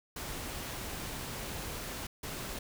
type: noise bursts at uneven times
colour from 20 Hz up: pink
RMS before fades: -40 dBFS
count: 2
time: 0.16-2.07 / 2.23-2.59 s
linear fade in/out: 5 ms
effects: none